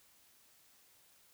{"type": "silence", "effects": ["white hiss -66 dBFS RMS until 1.33 s"]}